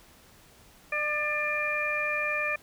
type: harmonic tone with a mistuned harmonic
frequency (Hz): 599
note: D5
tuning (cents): +34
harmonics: 1 / 2 / 3 / 4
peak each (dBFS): -34 / -35 / -32 / -29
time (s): 0.92-2.56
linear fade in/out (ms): 5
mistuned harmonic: 3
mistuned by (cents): -21
effects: pink hiss -56 dBFS RMS until 2.62 s